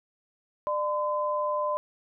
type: tone pair together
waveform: sine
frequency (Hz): 598 / 1019.9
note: D5 / C6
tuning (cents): +31 / -45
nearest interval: major sixth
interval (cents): 924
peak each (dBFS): -28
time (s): 0.67-1.77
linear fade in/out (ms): 0
effects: none